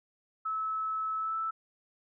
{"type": "tone with pitch glide", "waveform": "sine", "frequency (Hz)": [1300, 1318.1], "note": ["E6", "E6"], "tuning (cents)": [-24, -1], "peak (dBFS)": -30, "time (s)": [0.45, 1.51], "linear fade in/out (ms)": 10, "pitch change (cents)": 23, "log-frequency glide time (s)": [1.17, 1.36], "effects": []}